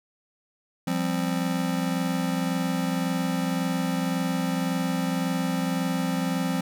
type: chord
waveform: square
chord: F suspended second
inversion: none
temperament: just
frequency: 174.61 / 196.44 / 261.9 Hz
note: F3 / G3 / C4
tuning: 0 / +4 / +2 cents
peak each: -28 / -32 / -29 dBFS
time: 0.87-6.61 s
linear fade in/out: 5 ms
effects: none